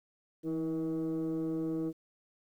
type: tone with frequency modulation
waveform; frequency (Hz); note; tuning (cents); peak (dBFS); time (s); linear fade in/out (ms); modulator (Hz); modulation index
sine; 321.8; E4; -42; -29; 0.43-1.93; 50; 157; 0.73
effects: tanh soft clip ceiling -29 dBFS + 11-bit